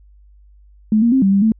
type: tone with pitch steps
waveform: sine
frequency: 215.5 / 234.2 / 264.9 / 194.7 / 197.8 / 220.9 Hz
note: A3 / A#3 / C4 / G3 / G3 / A3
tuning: -36 / +8 / +22 / -12 / +16 / +7 cents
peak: -10 dBFS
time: 0.92-1.52 s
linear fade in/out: 2 ms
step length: 100 ms
effects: added 50 Hz sine -44 dBFS peak until 1.59 s